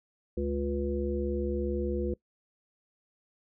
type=harmonic tone with a mistuned harmonic; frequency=70.8 Hz; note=C#2; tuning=37 cents sharp; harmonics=1 / 3 / 5 / 7; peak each=-33 / -35 / -32 / -35 dBFS; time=0.37-2.14 s; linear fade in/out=5 ms; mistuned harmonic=7; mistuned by=-16 cents; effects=noise-tail reverb RT60 0.1 s tail -21 dB re dry